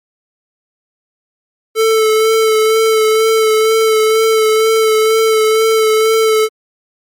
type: tone with vibrato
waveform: square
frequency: 440 Hz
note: A4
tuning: in tune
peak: -9 dBFS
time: 1.75-6.49 s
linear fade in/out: 50 ms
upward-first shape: sine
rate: 2.1 Hz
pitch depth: 21 cents each way
effects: MP3 64 kbps